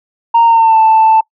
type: tone with pitch glide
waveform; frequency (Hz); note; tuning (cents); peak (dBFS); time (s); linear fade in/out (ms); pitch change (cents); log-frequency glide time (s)
sine; 927 to 883.1; A#5 to A5; -10 to +6; -3; 0.34-1.21; 10; -84; 0.45-0.79
effects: noise-tail reverb RT60 0.1 s tail -23 dB re dry + tanh soft clip ceiling -2 dBFS